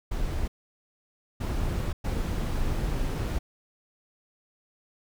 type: noise bursts at uneven times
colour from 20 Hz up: brown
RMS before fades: -28 dBFS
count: 3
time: 0.11-0.48 / 1.4-1.93 / 2.04-3.39 s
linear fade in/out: 10 ms
effects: none